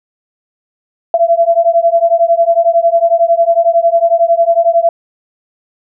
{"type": "beating tone pair", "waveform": "sine", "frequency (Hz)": [669, 680], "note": ["E5", "F5"], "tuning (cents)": [25, -46], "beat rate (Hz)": 11, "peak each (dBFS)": -10, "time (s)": [1.14, 4.89], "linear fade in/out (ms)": 2, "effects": []}